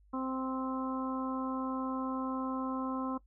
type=harmonic tone; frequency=261.6 Hz; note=C4; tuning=in tune; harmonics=1 / 2 / 3 / 4 / 5; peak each=-34 / -43 / -45 / -40 / -44 dBFS; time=0.13-3.18 s; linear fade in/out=10 ms; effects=noise-tail reverb RT60 0.1 s tail -18 dB re dry + added 50 Hz sine -60 dBFS peak until 3.26 s